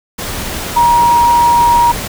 sine tone in noise, 948 Hz, A#5, 29 cents sharp, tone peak -6 dBFS, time 0.76-1.92 s, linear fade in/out 10 ms, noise pink, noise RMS -21 dBFS, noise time 0.18-2.08 s, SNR +12 dB, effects none

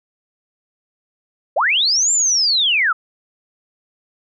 sine linear two-way sweep, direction up then down, 466.2 to 7420 to 1215 Hz, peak -13 dBFS, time 1.56-2.93 s, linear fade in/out 10 ms, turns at 2.12 s, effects none

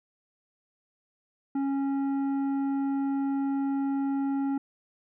triangle tone with tanh clipping, 275.2 Hz, C#4, 12 cents flat, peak -27 dBFS, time 1.55-4.58 s, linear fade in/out 5 ms, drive 13 dB, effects none

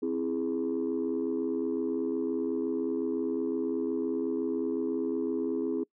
sine chord, C augmented, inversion none, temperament equal, 261.6 / 329.6 / 415.3 Hz, C4 / E4 / G#4, 0 / 0 / 0 cents, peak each -31 dBFS, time 0.02-5.84 s, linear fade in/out 10 ms, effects noise-tail reverb RT60 0.1 s tail -25 dB re dry + tanh soft clip ceiling -22 dBFS

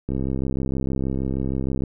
click train, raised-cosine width 3 ms, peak -13 dBFS, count 117, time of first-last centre 0.09-1.837 s, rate 66.4 Hz, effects none

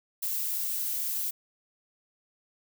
violet noise, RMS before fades -31 dBFS, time 0.22-1.31 s, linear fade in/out 10 ms, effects none

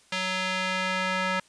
square tone with band-pass filter sweep, 186.3 Hz, F#3, 12 cents sharp, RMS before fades -28 dBFS, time 0.12-1.4 s, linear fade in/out 5 ms, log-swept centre 2900 to 1700 Hz, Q 1.1, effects white hiss -59 dBFS RMS until 1.48 s + resampled to 22050 Hz

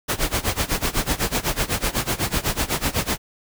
pink noise with tremolo, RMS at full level -20 dBFS, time 0.08-3.18 s, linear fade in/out 20 ms, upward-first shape sine, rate 8 Hz, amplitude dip 90%, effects none

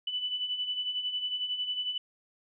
sine beating tone pair, 2976 / 2987 Hz, F#7 / F#7, +9 / +16 cents, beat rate 11 Hz, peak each -38 / -31 dBFS, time 0.07-1.98 s, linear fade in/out 5 ms, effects none

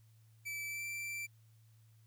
45% pulse tone with pitch glide, 2314 to 2344 Hz, D7 to D7, -26 to -4 cents, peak -39 dBFS, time 0.45-1.27 s, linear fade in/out 20 ms, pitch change +22 cents, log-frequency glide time 0.67-0.84 s, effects added 111 Hz sine -61 dBFS peak until 2.06 s + white hiss -75 dBFS RMS until 2.06 s

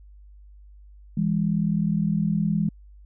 sine tone pair together, 164.81 / 204.4 Hz, E3 / G#3, 0 / -27 cents, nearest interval major third, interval 373 cents, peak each -23 dBFS, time 1.17-2.69 s, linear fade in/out 5 ms, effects added 50 Hz sine -45 dBFS peak until 3.05 s

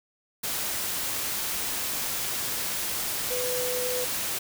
sine tone in noise, 499.4 Hz, B4, 19 cents sharp, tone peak -29 dBFS, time 3.3-4.05 s, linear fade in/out 10 ms, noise white, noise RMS -30 dBFS, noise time 0.43-4.39 s, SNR -2 dB, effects none

